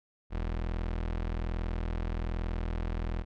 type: tone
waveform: 30% pulse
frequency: 41.2 Hz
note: E1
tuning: in tune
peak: -28 dBFS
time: 0.3-3.25 s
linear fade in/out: 50 ms
effects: low-pass 3000 Hz 12 dB/octave